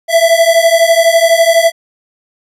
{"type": "beating tone pair", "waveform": "square", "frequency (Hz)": [659.3, 671.3], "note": ["E5", "E5"], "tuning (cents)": [0, 31], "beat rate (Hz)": 12, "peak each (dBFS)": -10, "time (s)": [0.08, 1.72], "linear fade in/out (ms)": 50, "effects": ["resampled to 32000 Hz"]}